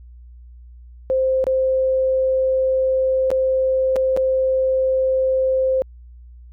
sine tone with dropouts, 523.3 Hz, C5, in tune, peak -15 dBFS, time 1.1-5.82 s, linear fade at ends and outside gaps 0 ms, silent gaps 1.441-1.468 / 3.304-3.315 / 3.959-3.964 / 4.165-4.173 s, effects added 60 Hz sine -39 dBFS peak until 6.52 s

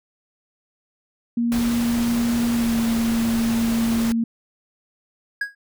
sine tone with pitch glide, 235.6 to 229.7 Hz, A#3 to A#3, +19 to -25 cents, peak -18 dBFS, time 1.37-4.24 s, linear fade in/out 5 ms, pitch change -44 cents, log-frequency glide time 2.52-2.75 s
pink noise, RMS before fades -30 dBFS, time 1.52-4.12 s, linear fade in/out 0 ms
triangle tone with exponential decay, 1649 Hz, G#6, 13 cents flat, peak -16 dBFS, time 5.41-5.55 s, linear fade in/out 5 ms, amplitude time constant 30 ms
effects none

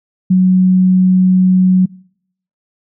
sine tone, 185 Hz, F#3, in tune, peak -6 dBFS, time 0.3-1.86 s, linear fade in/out 10 ms, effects noise-tail reverb RT60 0.7 s tail -25 dB re dry

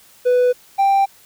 triangle tone pair in turn, 495.7 / 786.9 Hz, B4 / G5, +6 / +6 cents, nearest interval minor sixth, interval 800 cents, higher second, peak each -9 dBFS, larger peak neither, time 0.25-0.53 / 0.78-1.06 s, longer neither, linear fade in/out 20 ms, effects tanh soft clip ceiling -5 dBFS + white hiss -49 dBFS RMS until 1.25 s

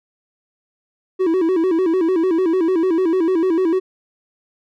triangle tone with vibrato, 350 Hz, F4, 4 cents sharp, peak -12 dBFS, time 1.19-3.8 s, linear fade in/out 20 ms, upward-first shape square, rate 6.7 Hz, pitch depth 120 cents each way, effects none

